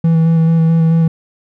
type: tone with vibrato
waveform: triangle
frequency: 163.6 Hz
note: E3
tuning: 13 cents flat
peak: -6 dBFS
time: 0.04-1.08 s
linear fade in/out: 5 ms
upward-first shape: square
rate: 4.6 Hz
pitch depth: 13 cents each way
effects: none